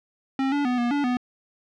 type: tone with pitch steps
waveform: square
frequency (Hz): 268.2 / 287.3 / 248.3 / 239.9 / 287.2 / 247.8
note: C4 / D4 / B3 / A#3 / D4 / B3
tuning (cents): +43 / -38 / +9 / +50 / -39 / +6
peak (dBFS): -22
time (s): 0.39-1.17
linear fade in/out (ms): 2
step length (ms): 130
effects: low-pass 3000 Hz 12 dB/octave